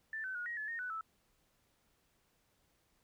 sine tone with pitch steps, 1769 / 1525 / 1445 / 1888 / 1721 / 1845 / 1489 / 1313 Hz, A6 / G6 / F#6 / A#6 / A6 / A#6 / F#6 / E6, +9 / -48 / -41 / +22 / -39 / -18 / +11 / -7 cents, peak -38 dBFS, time 0.13-1.01 s, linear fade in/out 2 ms, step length 110 ms, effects pink hiss -75 dBFS RMS until 3.03 s

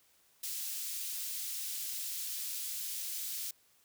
white high-pass noise, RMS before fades -39 dBFS, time 0.43-3.51 s, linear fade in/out 5 ms, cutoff 3600 Hz, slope 12 dB/octave, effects white hiss -68 dBFS RMS until 3.84 s

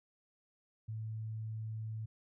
sine tone, 110 Hz, A2, in tune, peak -38 dBFS, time 0.88-2.06 s, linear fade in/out 10 ms, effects none

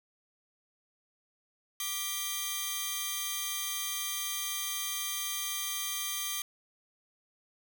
10% pulse tone cluster, 1179 / 1957 / 3184 Hz, D6 / B6 / G7, +6 / -16 / +26 cents, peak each -32 / -32 / -26 dBFS, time 1.8-6.42 s, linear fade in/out 2 ms, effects none

